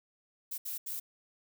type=noise bursts at uneven times; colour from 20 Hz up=violet; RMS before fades=-38 dBFS; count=3; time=0.51-0.58 / 0.65-0.78 / 0.86-1 s; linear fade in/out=10 ms; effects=none